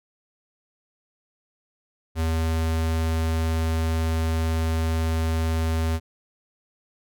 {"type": "tone", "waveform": "square", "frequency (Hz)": 81, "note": "E2", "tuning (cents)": -30, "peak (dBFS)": -22, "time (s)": [2.15, 6], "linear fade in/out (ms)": 50, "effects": []}